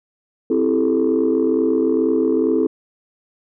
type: chord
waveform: sine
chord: A minor seventh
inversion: first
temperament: equal with one note detuned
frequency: 261.6 / 329.6 / 392 / 434.2 Hz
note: C4 / E4 / G4 / A4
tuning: 0 / 0 / 0 / -23 cents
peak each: -19 / -18 / -23 / -18 dBFS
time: 0.5-2.67 s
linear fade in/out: 5 ms
effects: tanh soft clip ceiling -8 dBFS